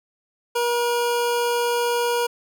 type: tone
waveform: 25% pulse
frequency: 477.8 Hz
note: A#4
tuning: 43 cents sharp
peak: -16 dBFS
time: 0.55-2.27 s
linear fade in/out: 10 ms
effects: none